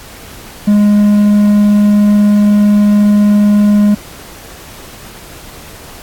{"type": "tone", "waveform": "triangle", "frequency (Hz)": 206.9, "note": "G#3", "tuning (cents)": -6, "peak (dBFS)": -3, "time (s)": [0.67, 3.95], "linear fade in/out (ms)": 10, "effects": ["pink hiss -33 dBFS RMS until 6.02 s", "AAC 64 kbps"]}